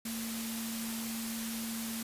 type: tone in noise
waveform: sine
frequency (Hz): 226.6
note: A#3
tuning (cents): -49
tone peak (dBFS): -37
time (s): 0.05-2.03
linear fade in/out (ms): 5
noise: white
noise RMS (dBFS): -40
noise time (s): 0.05-2.03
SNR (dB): 0
effects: resampled to 32000 Hz